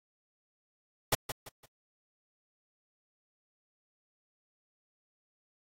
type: noise with echo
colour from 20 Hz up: pink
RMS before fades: -26 dBFS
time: 1.12-1.15 s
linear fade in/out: 5 ms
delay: 170 ms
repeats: 3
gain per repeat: -10 dB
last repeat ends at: 1.66 s
effects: AAC 48 kbps